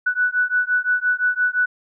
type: beating tone pair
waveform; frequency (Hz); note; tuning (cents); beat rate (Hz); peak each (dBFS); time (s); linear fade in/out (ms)
sine; 1480 / 1485.8; F#6 / F#6; 0 / +7; 5.8; -20; 0.06-1.66; 10
effects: none